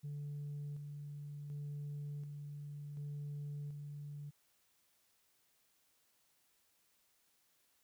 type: tone with tremolo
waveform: sine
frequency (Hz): 145.4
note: D3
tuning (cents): -17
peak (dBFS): -39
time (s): 0.03-4.31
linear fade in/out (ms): 20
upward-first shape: square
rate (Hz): 0.68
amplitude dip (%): 40
effects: tanh soft clip ceiling -39 dBFS + white hiss -75 dBFS RMS until 7.83 s